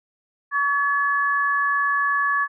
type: tone pair together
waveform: sine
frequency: 1132 / 1709.3 Hz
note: C#6 / G#6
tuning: +36 / +49 cents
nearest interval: perfect fifth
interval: 713 cents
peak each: -21 dBFS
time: 0.51-2.48 s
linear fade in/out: 50 ms
effects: none